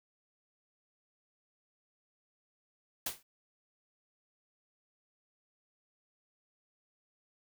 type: noise with exponential decay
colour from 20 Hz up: white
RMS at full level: -31 dBFS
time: 3.06-3.23 s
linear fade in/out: 5 ms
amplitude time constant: 35 ms
effects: none